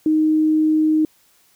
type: tone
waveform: sine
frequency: 311.1 Hz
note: D#4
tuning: in tune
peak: -13 dBFS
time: 0.06-1.05 s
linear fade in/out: 2 ms
effects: white hiss -57 dBFS RMS until 1.55 s